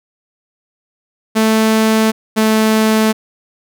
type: tone pair in turn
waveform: sawtooth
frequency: 220 / 218.6 Hz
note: A3 / A3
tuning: 0 / -11 cents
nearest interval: unison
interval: 11 cents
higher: first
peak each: -6 dBFS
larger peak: neither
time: 1.35-2.12 / 2.36-3.13 s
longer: neither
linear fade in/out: 20 ms
effects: none

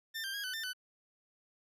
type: tone with pitch steps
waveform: 20% pulse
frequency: 1794 / 1580 / 1639 / 1507 / 1793 / 1502 Hz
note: A6 / G6 / G#6 / F#6 / A6 / F#6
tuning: +33 / +13 / -23 / +31 / +32 / +26 cents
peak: -32 dBFS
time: 0.14-0.734 s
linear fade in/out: 20 ms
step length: 99 ms
effects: resampled to 32000 Hz

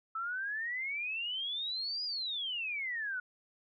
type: exponential two-way sweep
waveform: sine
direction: up then down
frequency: 1300 to 4978 to 1443 Hz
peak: -34 dBFS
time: 0.15-3.2 s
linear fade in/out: 5 ms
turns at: 2.04 s
effects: none

